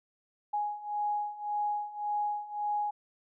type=beating tone pair; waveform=sine; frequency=830.6 / 832.4 Hz; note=G#5 / G#5; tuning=0 / +4 cents; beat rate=1.8 Hz; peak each=-35 / -32 dBFS; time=0.53-2.91 s; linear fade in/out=10 ms; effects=none